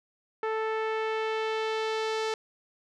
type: tone with low-pass filter sweep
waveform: sawtooth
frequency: 440 Hz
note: A4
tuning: in tune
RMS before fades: -30 dBFS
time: 0.43-2.34 s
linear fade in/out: 2 ms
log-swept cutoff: 1700 to 5300 Hz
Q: 1.2
effects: none